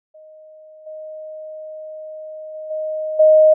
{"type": "tone with level steps", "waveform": "sine", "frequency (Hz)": 622.3, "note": "D#5", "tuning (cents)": 0, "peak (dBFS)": [-40, -30, -28, -21, -7], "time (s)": [0.14, 3.54], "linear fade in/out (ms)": 10, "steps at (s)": [0.86, 2.54, 2.7, 3.19], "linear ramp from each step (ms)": 10, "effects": []}